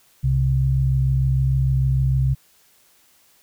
sine tone pair together, 65.41 / 132.03 Hz, C2 / C3, 0 / +16 cents, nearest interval octave, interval 1216 cents, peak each -21 / -17 dBFS, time 0.23-2.35 s, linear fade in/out 20 ms, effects white hiss -57 dBFS RMS until 3.42 s

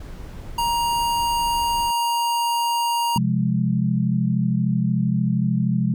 brown noise, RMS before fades -35 dBFS, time 0-1.91 s, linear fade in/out 5 ms
square tone, 941 Hz, A#5, 16 cents sharp, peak -20 dBFS, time 0.58-3.18 s, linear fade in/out 5 ms
sine chord, F minor, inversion second, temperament equal, 130.81 / 174.61 / 207.7 Hz, C3 / F3 / Ab3, 0 / 0 / 0 cents, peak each -22 dBFS, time 3.16-5.94 s, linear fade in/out 2 ms
effects none

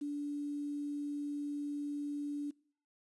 sine tone with quantisation, 290 Hz, D4, 22 cents flat, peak -35 dBFS, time 0.01-2.51 s, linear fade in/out 10 ms, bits 10, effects noise-tail reverb RT60 0.5 s tail -23 dB re dry + resampled to 24000 Hz

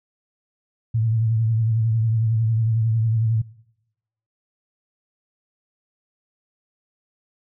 sine tone with vibrato, 112.3 Hz, A2, 36 cents sharp, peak -17 dBFS, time 0.94-3.42 s, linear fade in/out 10 ms, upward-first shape triangle, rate 11 Hz, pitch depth 68 cents each way, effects noise-tail reverb RT60 0.9 s tail -23 dB re dry

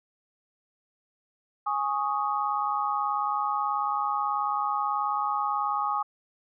sine chord, Ab suspended fourth, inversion none, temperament just, 830.6 / 1107.5 / 1245.9 Hz, Ab5 / Db6 / Eb6, 0 / -2 / +2 cents, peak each -29 / -30 / -29 dBFS, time 1.66-6.03 s, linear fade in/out 10 ms, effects none

